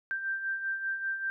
sine beating tone pair, 1568 / 1573.1 Hz, G6 / G6, 0 / +6 cents, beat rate 5.1 Hz, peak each -39 / -31 dBFS, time 0.11-1.3 s, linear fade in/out 0 ms, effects none

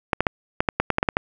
clicks, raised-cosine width 0.5 ms, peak -3 dBFS, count 11, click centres 0.132 / 0.206 / 0.268 / 0.605 / 0.688 / 0.8 / 0.903 / 0.984 / 1.029 / 1.088 / 1.169 s, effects none

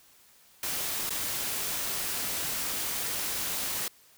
white noise with dropouts, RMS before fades -32 dBFS, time 0.63-3.88 s, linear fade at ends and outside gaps 2 ms, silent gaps 1.094-1.105 s, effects white hiss -59 dBFS RMS until 4.17 s

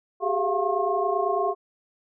sine tone cluster, 384.4 / 414.4 / 683 / 711 / 1077 Hz, G4 / G#4 / F5 / F5 / C6, -34 / -4 / -39 / +31 / +50 cents, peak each -28 dBFS, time 0.2-1.55 s, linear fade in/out 50 ms, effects none

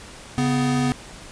square tone pair together, 139.86 / 249.2 Hz, C#3 / B3, +16 / +16 cents, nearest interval minor seventh, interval 1000 cents, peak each -24 / -21 dBFS, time 0.38-0.92 s, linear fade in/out 0 ms, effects pink hiss -41 dBFS RMS until 1.31 s + resampled to 22050 Hz

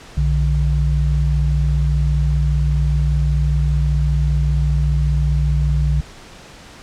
sine tone pair together, 61.74 / 146.84 Hz, B1 / D3, 0 / 0 cents, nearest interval octave + minor third, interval 1500 cents, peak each -15 / -18 dBFS, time 0.17-6.01 s, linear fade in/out 5 ms, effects pink hiss -40 dBFS RMS until 6.82 s + low-pass 7000 Hz 12 dB/octave

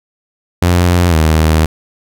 sawtooth tone with pitch glide, 88.1 to 78.94 Hz, F2 to D#2, +16 to +26 cents, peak -4 dBFS, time 0.62-1.66 s, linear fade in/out 5 ms, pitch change -190 cents, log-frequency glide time 1.09-1.15 s, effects none

